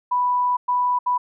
sine tone bursts at uneven times, 987.8 Hz, B5, in tune, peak -17 dBFS, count 3, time 0.11-0.57 / 0.68-0.99 / 1.06-1.18 s, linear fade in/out 10 ms, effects none

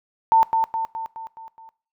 sine tone with echo, 899 Hz, A5, 37 cents sharp, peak -11 dBFS, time 0.32-0.43 s, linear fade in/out 0 ms, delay 210 ms, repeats 6, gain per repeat -5 dB, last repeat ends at 1.69 s, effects noise-tail reverb RT60 0.4 s tail -21 dB re dry

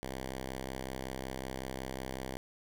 5% pulse tone, 65.41 Hz, C2, in tune, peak -27 dBFS, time 0.03-2.37 s, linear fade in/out 0 ms, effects none

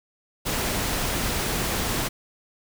pink noise, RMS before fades -26 dBFS, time 0.45-2.09 s, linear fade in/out 20 ms, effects none

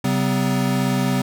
square tone cluster, 134.3 / 190.9 / 252.4 Hz, C3 / G3 / B3, +46 / -46 / +38 cents, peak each -23 dBFS, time 0.04-1.22 s, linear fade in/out 5 ms, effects none

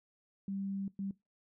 sine tone bursts at uneven times, 196 Hz, G3, in tune, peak -35 dBFS, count 2, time 0.48-0.88 / 0.99-1.11 s, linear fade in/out 2 ms, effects noise-tail reverb RT60 0.2 s tail -20 dB re dry

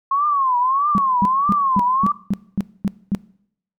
sine tone with vibrato, 1078 Hz, C#6, 49 cents flat, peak -15 dBFS, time 0.11-2.12 s, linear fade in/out 5 ms, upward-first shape triangle, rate 1.6 Hz, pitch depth 200 cents each way
sine tone bursts, 198.6 Hz, G3, 23 cents sharp, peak -15 dBFS, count 9, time 0.95-3.149 s, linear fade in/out 0 ms, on 31 ms, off 240 ms
effects noise-tail reverb RT60 0.7 s tail -21 dB re dry

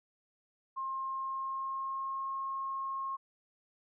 sine tone with pitch glide, 1065 to 1078.6 Hz, C6 to C#6, +30 to -48 cents, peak -34 dBFS, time 0.76-3.17 s, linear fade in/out 20 ms, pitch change +22 cents, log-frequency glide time 1.06-2.34 s, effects none

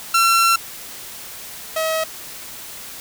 sawtooth tone pair in turn, 1355 / 639.5 Hz, E6 / D#5, +47 / +47 cents, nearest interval octave + minor second, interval 1300 cents, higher first, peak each -9 / -15 dBFS, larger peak first, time 0.14-0.56 / 1.76-2.04 s, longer first, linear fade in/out 5 ms, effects white hiss -35 dBFS RMS until 3 s

